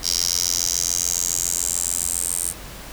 10% pulse tone with high-pass filter sweep, 87.1 Hz, F2, 4 cents flat, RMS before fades -23 dBFS, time 0.02-2.54 s, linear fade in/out 50 ms, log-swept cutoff 5200 to 8900 Hz, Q 5, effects added 50 Hz sine -40 dBFS peak until 2.92 s + pink hiss -38 dBFS RMS until 2.92 s

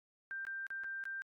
sine tone with dropouts, 1575 Hz, G6, 8 cents sharp, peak -39 dBFS, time 0.31-1.22 s, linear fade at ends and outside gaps 0 ms, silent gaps 0.451-0.468 / 0.667-0.704 / 0.836-0.843 / 1.039-1.054 s, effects AAC 48 kbps

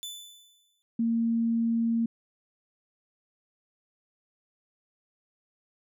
sawtooth tone with exponential decay, 3502 Hz, A7, 9 cents flat, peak -31 dBFS, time 0.03-0.82 s, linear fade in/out 0 ms, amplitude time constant 170 ms
sine tone, 230 Hz, A#3, 23 cents flat, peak -23 dBFS, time 0.99-2.06 s, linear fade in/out 5 ms
effects none

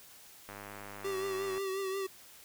click train, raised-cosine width 0.5 ms, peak -30 dBFS, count 111, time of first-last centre 0.49-1.579 s, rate 101 Hz
square tone with vibrato, 386 Hz, G4, 27 cents flat, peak -34 dBFS, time 1.04-2.07 s, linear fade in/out 10 ms, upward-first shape triangle, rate 5.6 Hz, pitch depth 49 cents each way
effects white hiss -55 dBFS RMS until 2.44 s

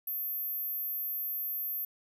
sine tone, 13420 Hz, G#9, 17 cents sharp, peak -32 dBFS, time 0.07-1.85 s, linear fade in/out 5 ms, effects none

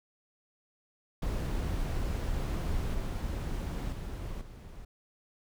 brown noise with level steps, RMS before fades -32 / -34 / -38 / -46 dBFS, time 1.22-4.85 s, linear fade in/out 5 ms, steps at 2.94 / 3.92 / 4.41 s, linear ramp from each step 5 ms, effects none

